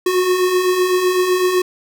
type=beating tone pair; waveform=square; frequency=359 / 366.9 Hz; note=F4 / F#4; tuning=+48 / -15 cents; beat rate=7.9 Hz; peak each=-23 / -15 dBFS; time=0.06-1.62 s; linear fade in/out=5 ms; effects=none